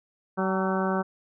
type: harmonic tone with a mistuned harmonic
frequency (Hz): 190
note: F#3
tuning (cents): +46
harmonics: 1 / 2 / 3 / 4 / 5 / 6 / 7 / 8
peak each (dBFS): -27 / -30 / -32 / -33 / -34 / -35 / -35 / -36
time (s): 0.37-1.03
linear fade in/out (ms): 20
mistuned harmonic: 5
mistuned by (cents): -48
effects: none